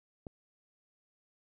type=click; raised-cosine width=2 ms; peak=-29 dBFS; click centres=0.268 s; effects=none